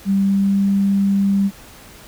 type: tone with pitch glide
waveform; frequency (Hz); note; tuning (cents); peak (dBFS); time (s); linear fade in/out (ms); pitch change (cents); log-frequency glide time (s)
sine; 196 to 197.71; G3 to G3; 0 to +15; -13; 0.05-1.51; 50; +15; 0.17-0.57
effects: pink hiss -42 dBFS RMS until 2.07 s